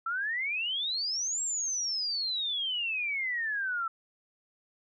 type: exponential two-way sweep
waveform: sine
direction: up then down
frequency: 1318.5 to 7630 to 1318.5 Hz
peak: -29 dBFS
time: 0.06-3.88 s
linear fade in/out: 5 ms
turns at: 1.42 s
effects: none